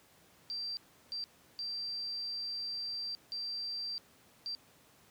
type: tone bursts at uneven times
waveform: sine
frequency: 4700 Hz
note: D8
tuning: 1 cent sharp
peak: -36 dBFS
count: 5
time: 0.5-0.77 / 1.12-1.24 / 1.59-3.15 / 3.32-3.98 / 4.46-4.55 s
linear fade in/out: 0 ms
effects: pink hiss -63 dBFS RMS until 5.1 s + high-pass 100 Hz 12 dB/octave